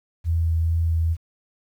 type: tone with vibrato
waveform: sine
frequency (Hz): 82.41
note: E2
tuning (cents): 0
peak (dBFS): -18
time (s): 0.24-1.17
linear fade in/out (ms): 50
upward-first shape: sine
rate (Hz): 2.3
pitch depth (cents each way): 13
effects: 9-bit